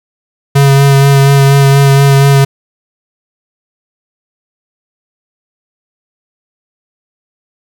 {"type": "tone with vibrato", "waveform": "square", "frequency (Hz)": 138.6, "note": "C#3", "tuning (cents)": 0, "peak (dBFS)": -4, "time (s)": [0.55, 2.45], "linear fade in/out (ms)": 10, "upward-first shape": "sine", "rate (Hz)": 4.2, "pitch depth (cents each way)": 17, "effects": ["7-bit"]}